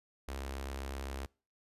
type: tone with notch filter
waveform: sawtooth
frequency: 67.7 Hz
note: C#2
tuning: 40 cents flat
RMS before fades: -41 dBFS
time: 0.28-1.26 s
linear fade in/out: 0 ms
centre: 140 Hz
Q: 0.58
effects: noise-tail reverb RT60 0.4 s tail -26 dB re dry + resampled to 32000 Hz